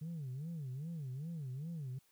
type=tone with vibrato; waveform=sine; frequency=146.83 Hz; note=D3; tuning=in tune; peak=-38 dBFS; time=0.01-1.99 s; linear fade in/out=10 ms; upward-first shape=sine; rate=2.5 Hz; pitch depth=260 cents each way; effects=tanh soft clip ceiling -38 dBFS + white hiss -72 dBFS RMS until 2.11 s